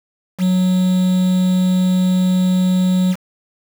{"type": "tone with quantisation", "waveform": "triangle", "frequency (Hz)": 183.9, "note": "F#3", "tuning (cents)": -10, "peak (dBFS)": -10, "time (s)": [0.38, 3.16], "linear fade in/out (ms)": 50, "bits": 5, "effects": []}